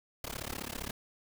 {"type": "noise with amplitude modulation", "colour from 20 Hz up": "pink", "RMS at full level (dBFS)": -36, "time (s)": [0.24, 0.91], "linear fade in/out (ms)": 2, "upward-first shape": "sine", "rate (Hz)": 35.2, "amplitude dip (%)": 100, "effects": []}